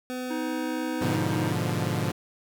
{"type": "tone", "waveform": "25% pulse", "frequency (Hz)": 252.8, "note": "B3", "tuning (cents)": 41, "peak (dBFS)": -27, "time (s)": [0.1, 1.16], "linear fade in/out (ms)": 0}
{"type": "harmonic tone", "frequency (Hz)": 315.9, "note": "D#4", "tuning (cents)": 26, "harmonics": [1, 3, 5, 7, 9], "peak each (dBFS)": [-30, -39, -43, -50, -52], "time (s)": [0.3, 1.53], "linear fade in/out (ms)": 10}
{"type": "chord", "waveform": "sawtooth", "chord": "G# diminished seventh", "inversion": "none", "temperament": "equal", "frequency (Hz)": [103.83, 123.47, 146.83, 174.61], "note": ["G#2", "B2", "D3", "F3"], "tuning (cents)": [0, 0, 0, 0], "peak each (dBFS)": -27, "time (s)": [1.01, 2.12], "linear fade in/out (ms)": 10}
{"effects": []}